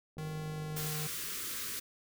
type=click train; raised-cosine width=2 ms; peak=-36 dBFS; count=35; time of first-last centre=0.17-0.868 s; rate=48.7 Hz
type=tone with pitch glide; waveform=square; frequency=155.2 to 152.97 Hz; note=D#3 to D#3; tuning=-4 to -29 cents; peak=-38 dBFS; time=0.18-1.07 s; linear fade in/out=2 ms; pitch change=-25 cents; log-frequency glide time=0.29-0.96 s
type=band-stop noise; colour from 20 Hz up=white; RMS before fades=-39 dBFS; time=0.76-1.8 s; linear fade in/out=10 ms; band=510 to 1100 Hz; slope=48 dB/octave
effects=none